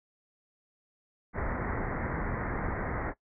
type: low-pass noise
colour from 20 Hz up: pink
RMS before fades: -33 dBFS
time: 1.33-3.14 s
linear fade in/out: 50 ms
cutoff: 2100 Hz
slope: 96 dB/octave
effects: noise-tail reverb RT60 0.1 s tail -19 dB re dry